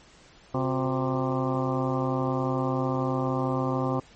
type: harmonic tone with a mistuned harmonic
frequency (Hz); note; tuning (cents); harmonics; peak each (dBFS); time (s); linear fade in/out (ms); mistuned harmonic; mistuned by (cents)
131; C3; +2; 1 / 2 / 3 / 4 / 5 / 6 / 7 / 8 / 9; -29 / -29 / -33 / -32 / -38 / -35 / -39 / -35 / -37; 0.54-4; 5; 3; -110
effects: pink hiss -54 dBFS RMS until 4.15 s + MP3 32 kbps